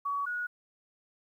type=tone pair in turn; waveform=sine; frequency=1130 / 1455.1 Hz; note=C#6 / F#6; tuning=+33 / -29 cents; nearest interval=major third; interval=438 cents; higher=second; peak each=-29 / -31 dBFS; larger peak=first; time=0.05-0.26 / 0.26-0.47 s; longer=neither; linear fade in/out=10 ms; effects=11-bit